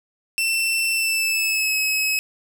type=tone with pitch glide; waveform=sawtooth; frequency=2684 to 2564 Hz; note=E7 to E7; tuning=+31 to -49 cents; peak=-16 dBFS; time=0.38-2.19 s; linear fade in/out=0 ms; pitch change=-80 cents; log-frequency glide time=0.92-1.77 s; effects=none